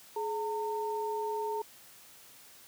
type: tone pair together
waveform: sine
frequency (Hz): 423.9 / 909.7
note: G#4 / A#5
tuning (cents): +35 / -43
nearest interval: octave + minor second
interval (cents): 1322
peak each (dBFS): -34 / -34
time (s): 0.16-1.62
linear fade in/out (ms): 5
effects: white hiss -55 dBFS RMS until 2.67 s + high-pass 60 Hz 12 dB/octave